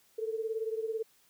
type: beating tone pair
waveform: sine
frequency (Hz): 440 / 458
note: A4 / A#4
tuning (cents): 0 / -31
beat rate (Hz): 18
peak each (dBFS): -33 / -37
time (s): 0.18-1.03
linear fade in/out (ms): 10
effects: white hiss -66 dBFS RMS until 1.29 s